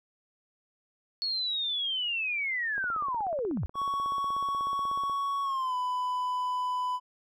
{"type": "linear sweep", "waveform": "sine", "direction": "down", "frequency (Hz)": [4384, 55], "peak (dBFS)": -28, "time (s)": [1.22, 3.66], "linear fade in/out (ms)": 0}
{"type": "click train", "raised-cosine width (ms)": 1, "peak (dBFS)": -30, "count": 39, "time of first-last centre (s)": [2.78, 5.097], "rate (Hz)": 16.4}
{"type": "tone with pitch glide", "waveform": "triangle", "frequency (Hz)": [1115, 999.1], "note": ["C#6", "B5"], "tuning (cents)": [10, 20], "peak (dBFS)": -26, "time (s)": [3.74, 7], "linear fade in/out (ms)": 50, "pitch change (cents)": -190, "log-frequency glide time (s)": [5.43, 5.75]}
{"effects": []}